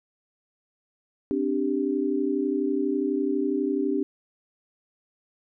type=chord; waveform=sine; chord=C suspended second; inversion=none; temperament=equal; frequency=261.6 / 293.7 / 392 Hz; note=C4 / D4 / G4; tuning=0 / 0 / 0 cents; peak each=-28 / -26 / -27 dBFS; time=1.31-4.03 s; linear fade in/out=0 ms; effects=none